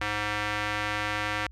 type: tone with band-pass filter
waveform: square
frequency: 104.8 Hz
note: G#2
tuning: 16 cents sharp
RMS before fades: -30 dBFS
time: 0.01-1.47 s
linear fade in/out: 5 ms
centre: 1900 Hz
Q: 1.3
effects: added 60 Hz sine -45 dBFS peak until 1.51 s